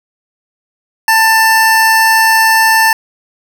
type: tone pair together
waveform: square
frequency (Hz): 891 / 1774.8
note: A5 / A6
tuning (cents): +22 / +14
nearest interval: octave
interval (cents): 1192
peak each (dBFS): -10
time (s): 1.08-2.93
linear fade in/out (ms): 2
effects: none